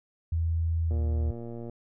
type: tone with pitch glide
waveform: sine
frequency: 82.41 to 77.92 Hz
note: E2 to D#2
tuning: 0 to +3 cents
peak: -24 dBFS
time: 0.32-1.31 s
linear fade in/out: 5 ms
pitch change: -97 cents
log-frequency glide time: 0.86-0.99 s
type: click train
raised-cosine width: 2 ms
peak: -27 dBFS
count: 93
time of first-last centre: 0.91-1.696 s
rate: 117 Hz
effects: none

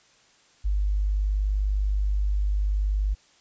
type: tone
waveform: sine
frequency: 50.3 Hz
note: G1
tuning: 45 cents sharp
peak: -21 dBFS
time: 0.64-3.15 s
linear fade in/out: 20 ms
effects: white hiss -59 dBFS RMS until 3.4 s + resampled to 16000 Hz

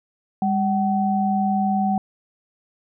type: tone pair together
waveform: sine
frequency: 200.8 / 758 Hz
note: G3 / F#5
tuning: +42 / +42 cents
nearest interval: octave + major seventh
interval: 2300 cents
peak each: -20 / -21 dBFS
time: 0.42-1.98 s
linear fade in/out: 2 ms
effects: none

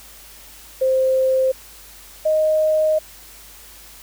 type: tone pair in turn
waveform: sine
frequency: 523.3 / 622.3 Hz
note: C5 / D#5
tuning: 0 / 0 cents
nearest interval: minor third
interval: 300 cents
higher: second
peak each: -14 dBFS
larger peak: neither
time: 0.81-1.52 / 2.25-2.99 s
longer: second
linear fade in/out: 10 ms
effects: added 50 Hz sine -49 dBFS peak until 4.02 s + white hiss -43 dBFS RMS until 4.02 s

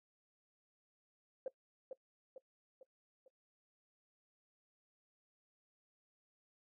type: tone with echo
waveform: sine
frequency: 526 Hz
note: C5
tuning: 9 cents sharp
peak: -36 dBFS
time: 1.46-1.48 s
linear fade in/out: 2 ms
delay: 450 ms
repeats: 4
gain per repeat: -6 dB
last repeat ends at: 3.28 s
effects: noise-tail reverb RT60 0.1 s tail -20 dB re dry + tanh soft clip ceiling -32 dBFS

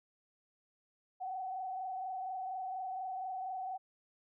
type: tone with frequency modulation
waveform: sine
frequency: 753 Hz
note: F#5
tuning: 30 cents sharp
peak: -37 dBFS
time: 1.2-3.78 s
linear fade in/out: 20 ms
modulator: 24.2 Hz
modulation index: 0.92
effects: none

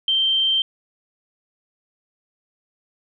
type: tone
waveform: sine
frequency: 3136 Hz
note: G7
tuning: in tune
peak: -16 dBFS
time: 0.08-0.62 s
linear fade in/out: 2 ms
effects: none

